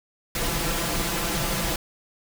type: noise with comb filter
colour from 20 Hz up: pink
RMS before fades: -26 dBFS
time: 0.35-1.76 s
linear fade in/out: 2 ms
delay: 5.9 ms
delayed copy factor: +0.7
effects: none